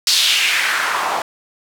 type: noise with band-pass filter sweep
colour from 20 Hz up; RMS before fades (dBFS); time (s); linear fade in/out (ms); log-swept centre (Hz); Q
white; -17; 0.07-1.22; 2; 4600 to 750; 2.5
effects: none